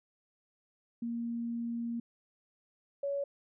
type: tone pair in turn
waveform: sine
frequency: 234.1 / 562 Hz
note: A#3 / C#5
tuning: +8 / +24 cents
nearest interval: octave + minor third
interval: 1516 cents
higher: second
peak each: -33 / -31 dBFS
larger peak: second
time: 1.02-2 / 3.03-3.24 s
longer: first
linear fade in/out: 5 ms
effects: none